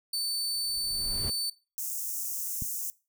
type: tone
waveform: sawtooth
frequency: 4530 Hz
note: C#8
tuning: 37 cents sharp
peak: -26 dBFS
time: 0.13-1.5 s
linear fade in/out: 5 ms
type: noise with exponential growth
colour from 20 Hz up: brown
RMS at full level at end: -31 dBFS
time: 0.38-1.3 s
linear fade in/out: 1 ms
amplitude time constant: 200 ms
type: high-pass noise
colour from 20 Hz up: white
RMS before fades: -34 dBFS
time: 1.78-2.9 s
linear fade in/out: 0 ms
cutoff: 5900 Hz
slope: 48 dB/octave
type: click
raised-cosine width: 5 ms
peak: -24 dBFS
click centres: 2.622 s
effects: noise-tail reverb RT60 0.3 s tail -21 dB re dry